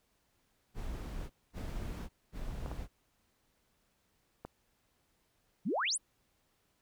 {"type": "noise bursts", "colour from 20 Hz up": "brown", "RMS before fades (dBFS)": -40, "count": 3, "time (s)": [0.74, 2.88], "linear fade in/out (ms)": 50, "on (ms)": 560, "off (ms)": 230}
{"type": "clicks", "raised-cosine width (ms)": 1, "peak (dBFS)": -28, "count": 3, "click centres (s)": [2.661, 2.715, 4.45]}
{"type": "exponential sweep", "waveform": "sine", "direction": "up", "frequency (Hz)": [155.56, 11230], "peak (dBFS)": -30, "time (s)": [5.65, 5.98], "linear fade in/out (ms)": 20}
{"effects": ["pink hiss -75 dBFS RMS until 6.81 s"]}